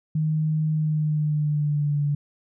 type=tone with pitch glide; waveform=sine; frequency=155.5 to 145.09 Hz; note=D#3 to D3; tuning=-1 to -21 cents; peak=-20 dBFS; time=0.15-2.15 s; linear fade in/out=5 ms; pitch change=-120 cents; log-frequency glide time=0.72-2.04 s; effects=none